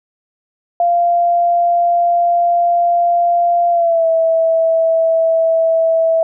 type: tone with pitch glide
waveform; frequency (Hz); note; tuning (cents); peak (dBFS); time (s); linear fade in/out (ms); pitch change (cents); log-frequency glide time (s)
sine; 693 to 654.1; F5 to E5; -14 to -14; -10; 0.8-6.23; 2; -100; 3.7-4.07
effects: none